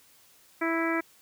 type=harmonic tone; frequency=329.6 Hz; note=E4; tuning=in tune; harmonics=1 / 2 / 3 / 4 / 5 / 6 / 7; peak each=-28 / -34 / -36 / -34 / -35 / -34 / -36 dBFS; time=0.61-1.01 s; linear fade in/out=10 ms; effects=white hiss -59 dBFS RMS until 1.21 s